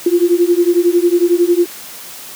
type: beating tone pair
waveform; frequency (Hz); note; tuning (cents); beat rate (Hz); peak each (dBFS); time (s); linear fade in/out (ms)
sine; 343 / 354; F4 / F4; -31 / +23; 11; -12; 0.06-1.66; 5
effects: white hiss -32 dBFS RMS until 2.35 s + high-pass 150 Hz 12 dB/octave